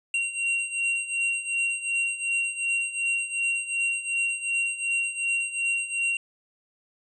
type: beating tone pair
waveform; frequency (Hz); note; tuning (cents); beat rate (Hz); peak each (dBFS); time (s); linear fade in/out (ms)
square; 2751 / 2753.7; F7 / F7; -27 / -25; 2.7; -31 / -27; 0.14-6.17; 2
effects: resampled to 24000 Hz